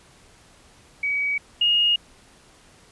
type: tone pair in turn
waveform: sine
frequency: 2269 / 2859 Hz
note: C#7 / F7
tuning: +40 / +40 cents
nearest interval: major third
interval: 400 cents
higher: second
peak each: -21 / -16 dBFS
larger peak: second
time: 1.03-1.38 / 1.61-1.96 s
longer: neither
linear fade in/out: 5 ms
effects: pink hiss -53 dBFS RMS until 2.91 s + resampled to 24000 Hz